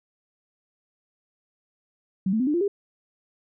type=tone with pitch steps; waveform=sine; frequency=189.8 / 220.6 / 256.3 / 297.8 / 346.1 / 402.2 Hz; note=F#3 / A3 / C4 / D4 / F4 / G4; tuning=+44 / +5 / -36 / +24 / -16 / +44 cents; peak=-20 dBFS; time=2.26-2.68 s; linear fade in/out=5 ms; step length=70 ms; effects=none